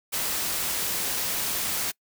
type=noise; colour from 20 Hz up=white; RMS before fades=-28 dBFS; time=0.12-1.92 s; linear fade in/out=20 ms; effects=noise-tail reverb RT60 0.1 s tail -24 dB re dry